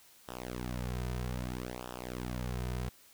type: tone with flanger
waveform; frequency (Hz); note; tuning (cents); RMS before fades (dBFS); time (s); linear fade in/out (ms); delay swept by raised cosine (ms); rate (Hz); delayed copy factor
sawtooth; 61.74; B1; 0; -38; 0.28-2.89; 0; 0.45 to 3.65; 0.62; -1
effects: white hiss -60 dBFS RMS until 3.13 s